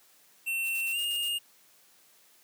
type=tone with pitch glide; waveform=square; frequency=2700 to 2834 Hz; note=E7 to F7; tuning=+41 to +25 cents; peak=-29 dBFS; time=0.46-1.39 s; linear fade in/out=20 ms; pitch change=+84 cents; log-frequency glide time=0.92-0.98 s
type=noise with tremolo; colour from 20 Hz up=blue; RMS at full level=-44 dBFS; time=0.63-1.35 s; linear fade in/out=50 ms; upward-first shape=square; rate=8.4 Hz; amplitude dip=65%
effects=white hiss -61 dBFS RMS until 2.43 s + high-pass 150 Hz 12 dB/octave